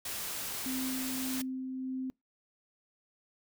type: noise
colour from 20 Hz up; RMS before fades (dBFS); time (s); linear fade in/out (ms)
white; -38; 0.05-1.42; 5
type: tone with tremolo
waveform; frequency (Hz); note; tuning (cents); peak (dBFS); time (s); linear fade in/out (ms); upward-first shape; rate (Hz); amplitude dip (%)
sine; 260; C4; -11; -33; 0.66-2.1; 0; sine; 1.7; 25
effects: noise-tail reverb RT60 0.2 s tail -26 dB re dry